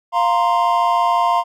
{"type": "chord", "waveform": "triangle", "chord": "F suspended fourth", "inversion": "none", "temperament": "equal", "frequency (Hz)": [698.5, 932.3, 1046.5], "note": ["F5", "Bb5", "C6"], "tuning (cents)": [0, 0, 0], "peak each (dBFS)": -16, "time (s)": [0.12, 1.44], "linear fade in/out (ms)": 50, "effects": []}